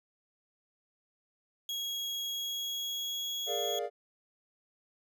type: tone with pitch glide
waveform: 35% pulse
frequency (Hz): 3309 to 3332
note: G#7 to G#7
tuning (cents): -7 to +5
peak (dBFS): -32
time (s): 1.69-3.79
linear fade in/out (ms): 2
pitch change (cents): +12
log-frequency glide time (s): 2.23-3.27
type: chord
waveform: triangle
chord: Bb dominant seventh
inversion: third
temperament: equal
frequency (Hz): 415.3 / 466.2 / 587.3 / 698.5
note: Ab4 / Bb4 / D5 / F5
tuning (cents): 0 / 0 / 0 / 0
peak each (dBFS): -36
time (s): 3.46-3.9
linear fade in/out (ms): 50
effects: none